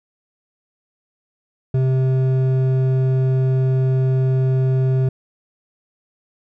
sine tone with hard clipping, 130.8 Hz, C3, in tune, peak -16 dBFS, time 1.74-5.09 s, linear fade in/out 5 ms, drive 8 dB, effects none

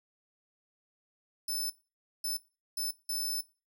15% pulse tone bursts at uneven times, 5274 Hz, E8, in tune, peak -26 dBFS, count 4, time 1.48-1.7 / 2.24-2.37 / 2.77-2.91 / 3.09-3.41 s, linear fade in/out 5 ms, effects noise-tail reverb RT60 0.3 s tail -18 dB re dry

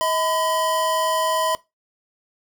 square tone pair together, 637 / 1007.1 Hz, D#5 / B5, +41 / +34 cents, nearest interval minor sixth, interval 793 cents, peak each -24 / -22 dBFS, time 0.01-1.55 s, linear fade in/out 0 ms, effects noise-tail reverb RT60 0.2 s tail -19 dB re dry

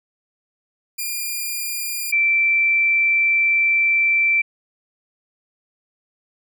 5% pulse / sine tone pair in turn, 2405 / 2339 Hz, D7 / D7, +41 / -8 cents, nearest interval unison, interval 49 cents, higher first, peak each -14 dBFS, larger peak neither, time 0.98-2.12 / 2.12-4.42 s, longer second, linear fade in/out 10 ms, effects none

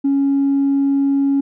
triangle tone with tanh clipping, 277.2 Hz, C#4, in tune, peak -13 dBFS, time 0.04-1.41 s, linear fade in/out 10 ms, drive 5 dB, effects none

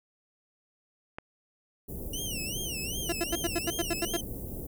click, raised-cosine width 0.5 ms, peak -22 dBFS, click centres 1.185 s
pink band-stop noise, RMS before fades -38 dBFS, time 1.88-4.67 s, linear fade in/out 10 ms, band 510 to 12000 Hz, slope 24 dB/octave
15% pulse tone with vibrato, 2879 Hz, F#7, 48 cents flat, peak -27 dBFS, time 2.13-4.21 s, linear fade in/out 5 ms, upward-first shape sine, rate 2.6 Hz, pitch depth 190 cents each way
30% pulse tone bursts, 340 Hz, F4, 46 cents flat, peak -24 dBFS, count 10, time 3.09-4.168 s, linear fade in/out 5 ms, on 34 ms, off 82 ms
effects none

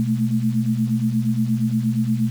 sine tone cluster, 124.6 / 215 / 223.5 Hz, B2 / A3 / A3, +16 / -40 / +27 cents, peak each -22 dBFS, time 0-2.3 s, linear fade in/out 0 ms, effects 7-bit

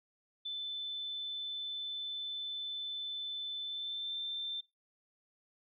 sine tone with pitch glide, 3520 to 3563 Hz, A7 to A7, 0 to +21 cents, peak -36 dBFS, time 0.45-4.61 s, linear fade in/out 10 ms, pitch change +21 cents, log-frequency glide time 3.62-4.19 s, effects noise-tail reverb RT60 0.2 s tail -18 dB re dry

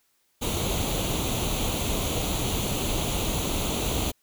pink noise with comb filter, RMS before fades -27 dBFS, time 0.41-4.12 s, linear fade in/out 20 ms, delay 0.29 ms, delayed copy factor +0.7, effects white hiss -69 dBFS RMS until 4.22 s

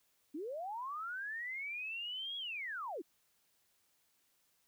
sine linear two-way sweep, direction up then down, 272.6 to 3346 to 272.6 Hz, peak -39 dBFS, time 0.34-3.02 s, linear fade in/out 10 ms, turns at 2.37 s, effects white hiss -75 dBFS RMS until 4.67 s

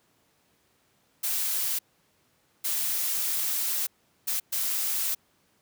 blue noise bursts at uneven times, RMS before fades -28 dBFS, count 4, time 1.23-1.79 / 2.64-3.87 / 4.27-4.4 / 4.52-5.15 s, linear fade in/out 10 ms, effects pink hiss -67 dBFS RMS until 5.61 s + high-pass 100 Hz 12 dB/octave

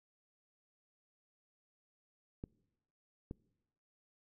clicks, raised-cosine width 3 ms, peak -29 dBFS, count 2, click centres 2.439 / 3.311 s, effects noise-tail reverb RT60 1.0 s tail -24 dB re dry

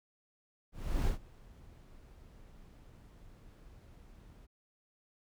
brown noise with ADSR envelope, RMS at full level -31 dBFS, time 0.72-4.47 s, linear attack 350 ms, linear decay 110 ms, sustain -24 dB, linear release 24 ms, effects none

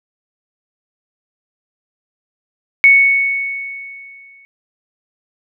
sine tone with exponential decay, 2217 Hz, C#7, in tune, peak -3 dBFS, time 2.84-4.45 s, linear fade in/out 0 ms, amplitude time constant 350 ms, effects none

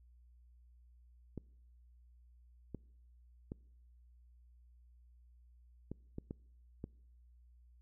clicks, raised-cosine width 3 ms, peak -29 dBFS, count 7, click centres 1.377 / 2.747 / 3.519 / 5.916 / 6.184 / 6.309 / 6.841 s, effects noise-tail reverb RT60 0.8 s tail -26 dB re dry + added 60 Hz sine -60 dBFS peak until 7.81 s

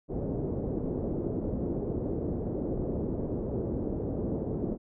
white low-pass noise, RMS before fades -32 dBFS, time 0.08-4.78 s, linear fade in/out 50 ms, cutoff 450 Hz, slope 24 dB/octave, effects none

